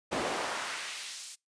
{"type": "noise with high-pass filter sweep", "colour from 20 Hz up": "brown", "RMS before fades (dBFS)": -36, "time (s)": [0.11, 1.36], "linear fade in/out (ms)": 20, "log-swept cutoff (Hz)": [350, 6900], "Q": 0.93, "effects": ["noise-tail reverb RT60 0.2 s tail -25 dB re dry", "resampled to 22050 Hz"]}